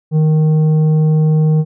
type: tone with tanh clipping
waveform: sine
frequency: 155.56 Hz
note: D#3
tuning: in tune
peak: -10 dBFS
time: 0.11-1.65 s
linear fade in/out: 50 ms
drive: 7 dB
effects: none